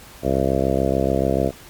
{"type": "harmonic tone", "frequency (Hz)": 66.9, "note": "C2", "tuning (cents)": 39, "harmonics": [1, 2, 3, 4, 5, 6, 7, 8, 9, 10], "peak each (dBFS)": [-26, -26, -26, -26, -26, -26, -26, -26, -26, -26], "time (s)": [0.22, 1.52], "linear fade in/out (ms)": 50, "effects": ["pink hiss -43 dBFS RMS until 1.69 s", "MP3 96 kbps"]}